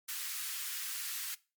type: high-pass noise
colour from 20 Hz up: white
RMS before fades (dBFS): -39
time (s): 0.08-1.35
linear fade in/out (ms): 10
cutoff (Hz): 1300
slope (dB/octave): 24
effects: noise-tail reverb RT60 0.3 s tail -20 dB re dry + MP3 96 kbps